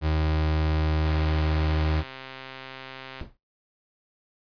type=tone; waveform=35% pulse; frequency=77.78 Hz; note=D#2; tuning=in tune; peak=-20 dBFS; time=0.01-2.04 s; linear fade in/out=50 ms
type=click train; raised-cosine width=0.3 ms; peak=-23 dBFS; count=284; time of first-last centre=1.06-3.204 s; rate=132 Hz
type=noise with exponential decay; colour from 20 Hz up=brown; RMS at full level=-30 dBFS; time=3.21-3.37 s; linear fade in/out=0 ms; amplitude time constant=34 ms
effects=noise-tail reverb RT60 0.2 s tail -21 dB re dry + resampled to 11025 Hz